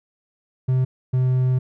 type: tone pair in turn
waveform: triangle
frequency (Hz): 128.8 / 128.06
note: C3 / C3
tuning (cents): -27 / -37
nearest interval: unison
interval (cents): 10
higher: first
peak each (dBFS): -14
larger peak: neither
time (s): 0.68-0.85 / 1.13-1.59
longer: second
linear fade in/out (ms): 10
effects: none